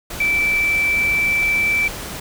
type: tone in noise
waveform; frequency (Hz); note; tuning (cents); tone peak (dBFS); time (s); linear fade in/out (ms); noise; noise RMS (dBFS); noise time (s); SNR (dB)
sine; 2327; D7; -17; -15; 0.2-1.88; 5; pink; -30; 0.1-2.2; +12
effects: none